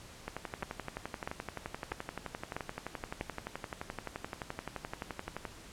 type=two click trains; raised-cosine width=0.5 ms; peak=-22 / -20 dBFS; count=61 / 5; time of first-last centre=0.28-5.452 / 0.63-3.211 s; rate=11.6 / 1.55 Hz; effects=pink hiss -52 dBFS RMS until 5.72 s + low-pass 10000 Hz 12 dB/octave